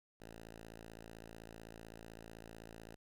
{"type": "tone", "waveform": "5% pulse", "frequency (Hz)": 55.8, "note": "A1", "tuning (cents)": 25, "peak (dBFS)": -40, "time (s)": [0.2, 2.96], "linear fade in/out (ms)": 5, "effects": []}